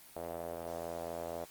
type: tone with band-pass filter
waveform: sawtooth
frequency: 84.2 Hz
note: E2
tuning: 37 cents sharp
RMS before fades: -41 dBFS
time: 0.16-1.45 s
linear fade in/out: 5 ms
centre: 620 Hz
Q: 3.7
effects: white hiss -56 dBFS RMS until 1.5 s + Opus 24 kbps